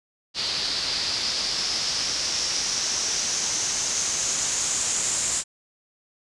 white noise with low-pass filter sweep, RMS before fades -26 dBFS, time 0.34-5.44 s, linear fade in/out 50 ms, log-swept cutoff 4500 to 7400 Hz, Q 4.8, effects resampled to 24000 Hz

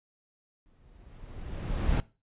brown noise with exponential growth, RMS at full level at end -23 dBFS, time 0.66-2 s, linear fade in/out 0 ms, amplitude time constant 290 ms, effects noise-tail reverb RT60 0.3 s tail -20 dB re dry + resampled to 8000 Hz

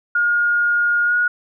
sine tone with pitch glide, 1426 to 1447.6 Hz, F6 to F#6, +36 to -38 cents, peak -14 dBFS, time 0.15-1.28 s, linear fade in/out 5 ms, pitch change +26 cents, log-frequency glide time 1.05-1.14 s, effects none

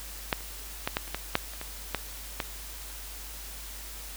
clicks, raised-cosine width 0.3 ms, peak -8 / -28 / -11 / -10 / -28 / -14 / -6 / -28 / -20 / -11 / -12 dBFS, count 11, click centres 0.328 / 0.407 / 0.875 / 0.969 / 1.078 / 1.146 / 1.354 / 1.536 / 1.614 / 1.947 / 2.402 s, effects added 50 Hz sine -43 dBFS peak until 4.16 s + white hiss -43 dBFS RMS until 4.16 s

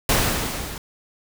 pink noise with level ramp, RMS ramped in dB -17 to -34 dBFS, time 0.09-0.78 s, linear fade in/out 2 ms, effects none

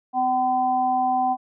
harmonic tone, 254.3 Hz, C4, 49 cents flat, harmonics 1 / 3 / 4, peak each -29 / -19 / -30 dBFS, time 0.13-1.37 s, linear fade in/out 50 ms, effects none

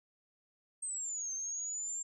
sine exponential two-way sweep, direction down then up, 8440 to 6272 to 7420 Hz, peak -36 dBFS, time 0.82-2.03 s, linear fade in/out 10 ms, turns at 1.32 s, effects none

